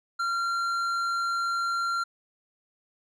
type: tone with tanh clipping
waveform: sine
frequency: 1377 Hz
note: F6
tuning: 25 cents flat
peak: -27 dBFS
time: 0.19-2.04 s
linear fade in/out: 10 ms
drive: 10 dB
effects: none